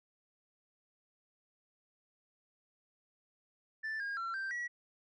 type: tone with pitch steps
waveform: sine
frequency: 1763 / 1625 / 1357 / 1568 / 1928 Hz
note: A6 / G#6 / E6 / G6 / B6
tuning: +3 / -38 / +50 / 0 / -42 cents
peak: -33 dBFS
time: 3.83-4.68 s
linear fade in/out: 20 ms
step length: 170 ms
effects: tanh soft clip ceiling -35 dBFS